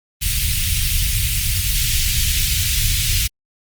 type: band-stop noise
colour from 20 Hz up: pink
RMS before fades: -18 dBFS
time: 0.21-3.28 s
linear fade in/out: 20 ms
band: 120 to 2400 Hz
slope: 24 dB/octave
effects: Opus 24 kbps